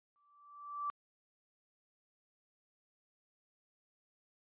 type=tone with exponential growth; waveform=sine; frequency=1164 Hz; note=D6; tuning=16 cents flat; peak=-33 dBFS; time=0.16-0.9 s; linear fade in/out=0 ms; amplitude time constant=160 ms; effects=resampled to 8000 Hz